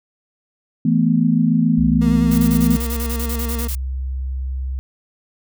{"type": "chord", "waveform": "sine", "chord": "E suspended fourth", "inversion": "none", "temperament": "equal", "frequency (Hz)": [164.81, 220, 246.9], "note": ["E3", "A3", "B3"], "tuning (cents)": [0, 0, 0], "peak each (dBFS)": -17, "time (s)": [0.85, 2.77], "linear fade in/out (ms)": 5}
{"type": "tone", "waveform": "sine", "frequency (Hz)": 65.41, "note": "C2", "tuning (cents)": 0, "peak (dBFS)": -21, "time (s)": [1.78, 4.79], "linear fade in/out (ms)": 0}
{"type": "tone with vibrato", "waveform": "30% pulse", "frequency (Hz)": 233.1, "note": "A#3", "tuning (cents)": 0, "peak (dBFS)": -23, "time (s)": [2.01, 3.68], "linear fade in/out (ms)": 10, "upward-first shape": "triangle", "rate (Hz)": 10, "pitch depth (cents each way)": 46}
{"type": "noise bursts", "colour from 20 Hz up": "blue", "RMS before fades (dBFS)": -28, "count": 15, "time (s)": [2.31, 3.752], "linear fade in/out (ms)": 5, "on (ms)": 70, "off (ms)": 28}
{"effects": []}